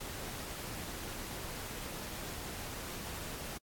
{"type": "noise", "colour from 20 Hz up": "pink", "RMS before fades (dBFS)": -43, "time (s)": [0, 3.58], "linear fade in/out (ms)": 10, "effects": ["AAC 64 kbps"]}